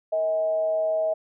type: tone with frequency modulation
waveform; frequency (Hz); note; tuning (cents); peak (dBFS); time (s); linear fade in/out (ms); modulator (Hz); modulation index
sine; 637; D#5; +41; -21; 0.12-1.14; 10; 178; 0.28
effects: none